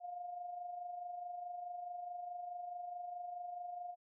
sine tone with amplitude modulation, 709 Hz, F5, 26 cents sharp, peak -40 dBFS, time 0-3.96 s, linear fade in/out 50 ms, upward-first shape sine, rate 24.7 Hz, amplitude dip 50%, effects none

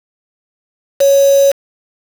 sine tone with quantisation, 554.4 Hz, C#5, in tune, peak -6 dBFS, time 1-1.52 s, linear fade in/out 10 ms, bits 3, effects none

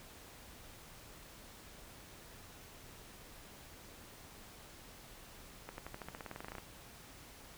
accelerating click train, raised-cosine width 0.5 ms, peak -29 dBFS, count 17, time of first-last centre 5.69-6.583 s, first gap 91 ms, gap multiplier 0.93, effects pink hiss -55 dBFS RMS until 7.57 s

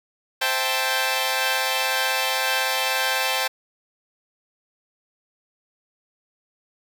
10% pulse chord, A minor seventh, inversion first, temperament equal, 523.3 / 659.3 / 784 / 880 Hz, C5 / E5 / G5 / A5, 0 / 0 / 0 / 0 cents, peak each -18 / -22 / -17 / -18 dBFS, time 0.41-3.48 s, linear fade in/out 10 ms, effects none

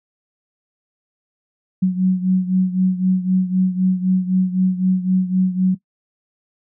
sine beating tone pair, 184.5 / 188.4 Hz, F#3 / F#3, -5 / +32 cents, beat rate 3.9 Hz, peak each -15 / -20 dBFS, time 1.82-5.75 s, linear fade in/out 10 ms, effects noise-tail reverb RT60 0.1 s tail -17 dB re dry

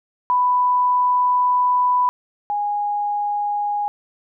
sine tone pair in turn, 992 / 824.6 Hz, B5 / G#5, +7 / -13 cents, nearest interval minor third, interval 320 cents, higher first, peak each -14 / -19 dBFS, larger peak first, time 0.3-2.09 / 2.5-3.88 s, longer first, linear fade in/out 0 ms, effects none

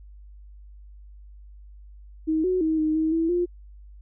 sine tone with pitch steps, 315.9 / 368.1 / 317.4 / 310.5 / 316.9 / 327.6 / 351.9 Hz, D#4 / F#4 / D#4 / D#4 / D#4 / E4 / F4, +26 / -9 / +35 / -3 / +32 / -11 / +13 cents, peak -20 dBFS, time 2.27-3.46 s, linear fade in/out 20 ms, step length 170 ms, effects added 50 Hz sine -43 dBFS peak until 4.01 s

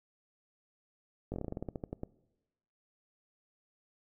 slowing click train, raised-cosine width 2 ms, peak -24 dBFS, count 15, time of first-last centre 1.32-2.034 s, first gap 19 ms, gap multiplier 1.14, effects noise-tail reverb RT60 1.0 s tail -21 dB re dry

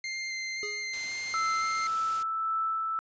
sawtooth tone with vibrato, 2093 Hz, C7, in tune, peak -29 dBFS, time 0.04-1.87 s, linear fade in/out 2 ms, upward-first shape square, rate 1.9 Hz, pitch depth 8 cents each way
square tone with exponential decay, 415.9 Hz, G#4, 2 cents sharp, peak -36 dBFS, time 0.63-1.04 s, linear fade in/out 0 ms, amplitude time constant 87 ms
white noise, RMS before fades -43 dBFS, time 0.93-2.23 s, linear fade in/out 5 ms
sine tone with tremolo, 1318.5 Hz, E6, in tune, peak -26 dBFS, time 1.34-2.99 s, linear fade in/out 0 ms, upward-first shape sine, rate 1.8 Hz, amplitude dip 25%
effects resampled to 16000 Hz

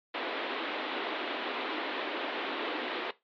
pink band-pass noise, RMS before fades -35 dBFS, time 0.14-3.11 s, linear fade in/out 5 ms, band 270 to 3800 Hz, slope 48 dB/octave, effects noise-tail reverb RT60 0.2 s tail -17 dB re dry + MP3 64 kbps

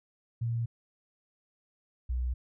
sine tone pair in turn, 116.54 / 61.87 Hz, A#2 / B1, 0 / +4 cents, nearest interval major seventh, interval 1096 cents, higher first, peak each -28 dBFS, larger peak neither, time 0.41-0.66 / 2.09-2.34 s, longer neither, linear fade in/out 10 ms, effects none

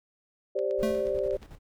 sine chord, G suspended fourth, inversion none, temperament equal with one note detuned, 392 / 526 / 587.3 Hz, G4 / C5 / D5, 0 / +9 / 0 cents, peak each -30 dBFS, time 0.55-1.37 s, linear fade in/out 10 ms
click train, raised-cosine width 0.2 ms, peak -32 dBFS, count 8, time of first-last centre 0.59-1.429 s, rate 8.34 Hz
brown noise with tremolo, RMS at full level -42 dBFS, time 0.78-1.59 s, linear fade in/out 20 ms, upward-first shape square, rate 11 Hz, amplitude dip 65%
square tone with exponential decay, 218.9 Hz, A3, 9 cents flat, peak -26 dBFS, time 0.83-1.25 s, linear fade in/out 0 ms, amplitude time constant 90 ms
effects none

